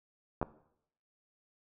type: clicks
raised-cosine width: 1 ms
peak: -18 dBFS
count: 2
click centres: 0.415 / 0.428 s
effects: noise-tail reverb RT60 0.7 s tail -17 dB re dry